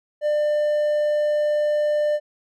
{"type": "tone", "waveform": "triangle", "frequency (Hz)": 597, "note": "D5", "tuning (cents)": 28, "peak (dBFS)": -16, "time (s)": [0.21, 2.2], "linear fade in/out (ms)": 50, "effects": []}